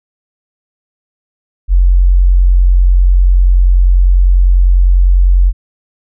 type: tone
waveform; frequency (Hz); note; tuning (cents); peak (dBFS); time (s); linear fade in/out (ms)
sine; 45.05; F#1; -45; -4; 1.68-5.53; 50
effects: none